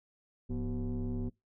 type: tone with frequency modulation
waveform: sine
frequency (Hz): 104.9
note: G#2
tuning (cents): +18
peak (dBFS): -30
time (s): 0.49-1.3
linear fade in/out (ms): 20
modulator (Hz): 138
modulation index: 1.5
effects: noise-tail reverb RT60 0.2 s tail -25 dB re dry + tanh soft clip ceiling -30 dBFS